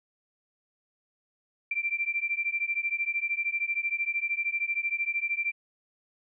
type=beating tone pair; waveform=sine; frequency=2349 / 2362 Hz; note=D7 / D7; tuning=0 / +9 cents; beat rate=13 Hz; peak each=-30 dBFS; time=1.71-5.52 s; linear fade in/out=5 ms; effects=none